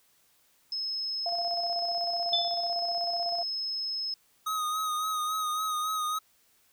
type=tone; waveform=sine; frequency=5180 Hz; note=E8; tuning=31 cents flat; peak=-30 dBFS; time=0.72-4.14 s; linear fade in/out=2 ms
type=tone with tremolo; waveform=sine; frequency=695 Hz; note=F5; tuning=9 cents flat; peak=-29 dBFS; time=1.26-3.43 s; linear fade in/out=2 ms; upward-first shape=square; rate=16 Hz; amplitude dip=45%
type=tone with exponential decay; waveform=sine; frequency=3520 Hz; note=A7; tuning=in tune; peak=-21 dBFS; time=2.33-2.71 s; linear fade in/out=2 ms; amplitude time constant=82 ms
type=tone with vibrato; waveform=square; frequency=1253 Hz; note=D#6; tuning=12 cents sharp; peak=-29 dBFS; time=4.46-6.19 s; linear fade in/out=10 ms; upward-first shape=sine; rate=3.6 Hz; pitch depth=34 cents each way
effects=white hiss -66 dBFS RMS until 6.72 s